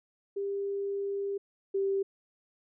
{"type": "tone pair in turn", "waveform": "sine", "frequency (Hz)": [398.3, 391.5], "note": ["G4", "G4"], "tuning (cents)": [28, -2], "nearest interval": "unison", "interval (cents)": 30, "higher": "first", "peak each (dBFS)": [-30, -26], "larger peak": "second", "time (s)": [[0.36, 1.38], [1.74, 2.03]], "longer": "first", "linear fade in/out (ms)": 10, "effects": []}